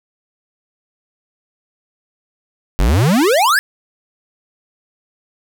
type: exponential sweep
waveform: square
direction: up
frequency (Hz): 41.2 to 1776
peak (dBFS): -11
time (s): 2.79-3.59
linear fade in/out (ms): 0
effects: none